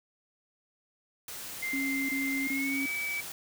white noise, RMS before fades -41 dBFS, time 1.28-3.32 s, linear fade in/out 2 ms
sine tone with pitch glide, 2091 to 2293 Hz, C7 to D7, -2 to -42 cents, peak -31 dBFS, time 1.62-3.21 s, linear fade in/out 10 ms, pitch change +160 cents, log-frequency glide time 2.41-2.85 s
sine tone bursts, 272.8 Hz, C#4, 28 cents flat, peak -31 dBFS, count 3, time 1.73-2.86 s, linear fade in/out 5 ms, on 360 ms, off 25 ms
effects none

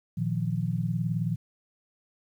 sine chord, Bb suspended fourth, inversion none, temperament equal, 116.54 / 155.56 / 174.61 Hz, Bb2 / Eb3 / F3, 0 / 0 / 0 cents, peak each -30 dBFS, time 0.17-1.36 s, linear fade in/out 10 ms, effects 10-bit

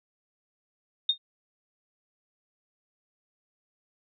sine tone with exponential decay, 3681 Hz, A#7, 23 cents flat, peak -17 dBFS, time 1.09-1.18 s, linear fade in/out 5 ms, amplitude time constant 18 ms, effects none

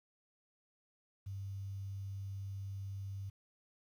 sine tone with quantisation, 98 Hz, G2, in tune, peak -40 dBFS, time 1.26-3.3 s, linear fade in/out 10 ms, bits 11, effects none

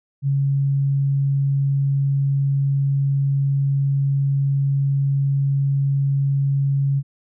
sine tone, 138.59 Hz, C#3, in tune, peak -16 dBFS, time 0.22-7.03 s, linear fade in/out 50 ms, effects none

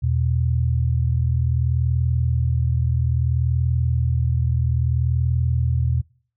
sine tone pair together, 81.5 / 122.11 Hz, E2 / B2, -19 / -19 cents, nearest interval perfect fifth, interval 700 cents, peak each -20 dBFS, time 0.02-6.02 s, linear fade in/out 20 ms, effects noise-tail reverb RT60 0.5 s tail -25 dB re dry

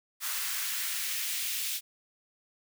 white noise with high-pass filter sweep, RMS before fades -33 dBFS, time 0.2-1.81 s, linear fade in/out 50 ms, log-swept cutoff 1300 to 2900 Hz, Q 1.3, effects none

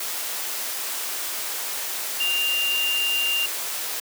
sine tone in noise, 2794 Hz, F7, in tune, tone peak -21 dBFS, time 2.2-3.46 s, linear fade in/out 5 ms, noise white, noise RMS -29 dBFS, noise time 0-4 s, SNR +5 dB, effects high-pass 400 Hz 12 dB/octave

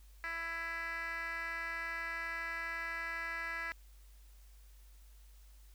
10% pulse tone with band-pass filter, 332.2 Hz, E4, 13 cents sharp, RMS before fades -40 dBFS, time 0.24-3.72 s, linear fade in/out 0 ms, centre 1900 Hz, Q 3.1, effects added 50 Hz sine -55 dBFS peak until 5.74 s + white hiss -68 dBFS RMS until 5.74 s

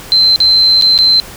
sine tone with dropouts, 4095 Hz, C8, 38 cents flat, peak -5 dBFS, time 0.12-1.2 s, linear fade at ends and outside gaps 0 ms, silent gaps 0.36-0.403 / 0.813-0.822 / 0.978-0.988 s, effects pink hiss -31 dBFS RMS until 1.36 s

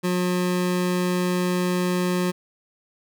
25% pulse tone, 180 Hz, F#3, 47 cents flat, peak -17 dBFS, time 0.03-2.32 s, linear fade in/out 20 ms, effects none

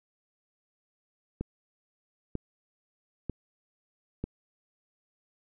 click train, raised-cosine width 3 ms, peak -19 dBFS, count 4, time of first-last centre 1.41-4.24 s, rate 1.06 Hz, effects none

